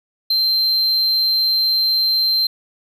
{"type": "tone", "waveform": "triangle", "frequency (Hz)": 4132, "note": "C8", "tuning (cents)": -22, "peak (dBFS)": -13, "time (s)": [0.3, 2.47], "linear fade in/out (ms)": 5, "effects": []}